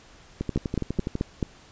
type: two click trains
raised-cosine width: 3 ms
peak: -11 / -14 dBFS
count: 5 / 10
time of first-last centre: 0.56-1.428 / 0.41-1.154 s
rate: 4.61 / 12.1 Hz
effects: pink hiss -52 dBFS RMS until 1.71 s + resampled to 16000 Hz